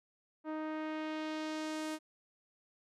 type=tone with low-pass filter sweep; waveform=sawtooth; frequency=311.1 Hz; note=D#4; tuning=in tune; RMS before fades=-39 dBFS; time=0.44-1.99 s; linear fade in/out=50 ms; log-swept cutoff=1200 to 11000 Hz; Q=0.97; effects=none

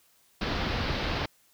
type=low-pass noise; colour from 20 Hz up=pink; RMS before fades=-30 dBFS; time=0.41-1.26 s; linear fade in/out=5 ms; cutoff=4900 Hz; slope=48 dB/octave; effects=white hiss -64 dBFS RMS until 1.53 s

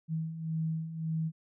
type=beating tone pair; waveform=sine; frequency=159.2 / 161 Hz; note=D#3 / E3; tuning=+40 / -41 cents; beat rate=1.8 Hz; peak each=-38 / -32 dBFS; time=0.08-1.32 s; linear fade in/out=50 ms; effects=none

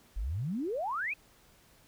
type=exponential sweep; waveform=sine; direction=up; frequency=42.07 to 2628 Hz; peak=-31 dBFS; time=0.16-1.14 s; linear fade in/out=10 ms; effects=pink hiss -62 dBFS RMS until 1.87 s

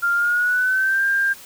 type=tone with pitch glide; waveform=sine; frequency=1396.9 to 1595.4 Hz; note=F6 to G6; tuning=0 to +30 cents; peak=-16 dBFS; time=0.02-1.34 s; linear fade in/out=20 ms; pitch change=+230 cents; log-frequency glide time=0.15-1.05 s; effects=white hiss -42 dBFS RMS until 1.45 s

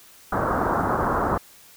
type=low-pass noise; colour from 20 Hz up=white; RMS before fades=-23 dBFS; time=0.32-1.38 s; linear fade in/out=5 ms; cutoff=1400 Hz; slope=48 dB/octave; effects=white hiss -50 dBFS RMS until 1.76 s

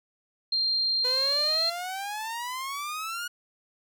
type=tone; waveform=sine; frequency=4186 Hz; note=C8; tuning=in tune; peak=-23 dBFS; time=0.52-1.7 s; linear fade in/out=5 ms
type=exponential sweep; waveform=sawtooth; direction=up; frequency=493.9 to 1455 Hz; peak=-28 dBFS; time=1.04-3.28 s; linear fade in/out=10 ms
effects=none

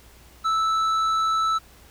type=tone with tanh clipping; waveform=triangle; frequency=1314 Hz; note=E6; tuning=6 cents flat; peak=-21 dBFS; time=0.44-1.59 s; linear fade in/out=20 ms; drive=12 dB; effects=added 60 Hz sine -52 dBFS peak until 1.9 s + pink hiss -52 dBFS RMS until 1.9 s

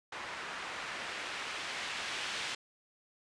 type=noise with low-pass filter sweep; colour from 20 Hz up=blue; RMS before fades=-40 dBFS; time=0.12-2.55 s; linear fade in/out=5 ms; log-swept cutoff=1500 to 2800 Hz; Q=0.9; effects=resampled to 22050 Hz

